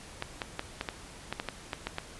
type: clicks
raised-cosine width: 0.3 ms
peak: -16 dBFS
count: 11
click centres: 0.224 / 0.418 / 0.594 / 0.811 / 0.888 / 1.326 / 1.399 / 1.487 / 1.732 / 1.87 / 1.984 s
effects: pink hiss -48 dBFS RMS until 2.19 s + resampled to 24000 Hz